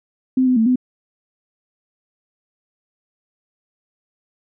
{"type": "tone with pitch steps", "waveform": "sine", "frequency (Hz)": [258.6, 253.6, 223.2, 252.4], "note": ["C4", "B3", "A3", "B3"], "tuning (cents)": [-20, 46, 25, 38], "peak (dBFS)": -12, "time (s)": [0.37, 0.758], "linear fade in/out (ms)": 5, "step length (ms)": 97, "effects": []}